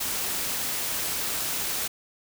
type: noise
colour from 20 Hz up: white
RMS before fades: -29 dBFS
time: 0-1.88 s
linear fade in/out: 10 ms
effects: none